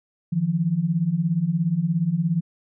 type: beating tone pair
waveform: sine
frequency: 155.56 / 172.56 Hz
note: D#3 / F3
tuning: 0 / -20 cents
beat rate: 17 Hz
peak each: -24 / -21 dBFS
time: 0.32-2.41 s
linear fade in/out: 10 ms
effects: none